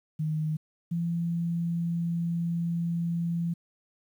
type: tone pair in turn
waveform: sine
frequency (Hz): 155.56 / 169.44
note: D#3 / E3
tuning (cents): 0 / +48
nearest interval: minor second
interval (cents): 148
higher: second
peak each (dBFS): -26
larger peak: neither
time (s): 0.19-0.57 / 0.91-3.54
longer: second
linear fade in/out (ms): 10
effects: 10-bit